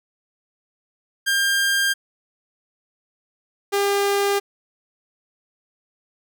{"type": "tone pair in turn", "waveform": "sawtooth", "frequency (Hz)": [1600, 401.3], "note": ["G6", "G4"], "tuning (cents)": [35, 41], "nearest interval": "2 octaves", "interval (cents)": 2394, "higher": "first", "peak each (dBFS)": -14, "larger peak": "neither", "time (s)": [[1.26, 1.94], [3.72, 4.4]], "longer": "neither", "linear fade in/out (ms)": 20, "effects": []}